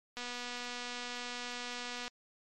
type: click train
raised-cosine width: 0.2 ms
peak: -24 dBFS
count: 467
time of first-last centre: 0.17-2.08 s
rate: 244 Hz
effects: MP3 64 kbps